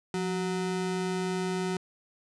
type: ring-modulated tone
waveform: square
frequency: 276.1 Hz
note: C#4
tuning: 7 cents flat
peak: -26 dBFS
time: 0.14-1.77 s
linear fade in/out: 2 ms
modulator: 98.3 Hz
effects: resampled to 22050 Hz + 10-bit